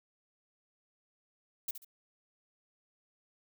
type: noise with echo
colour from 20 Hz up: violet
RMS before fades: -35 dBFS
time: 1.68-1.71 s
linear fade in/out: 5 ms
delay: 69 ms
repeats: 2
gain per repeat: -10 dB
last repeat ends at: 1.848 s
effects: none